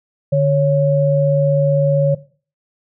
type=tone pair together; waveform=sine; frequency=147.39 / 554.4 Hz; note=D3 / C#5; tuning=+7 / 0 cents; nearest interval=octave + major seventh; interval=2293 cents; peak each=-14 dBFS; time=0.32-2.15 s; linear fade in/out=10 ms; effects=noise-tail reverb RT60 0.4 s tail -17 dB re dry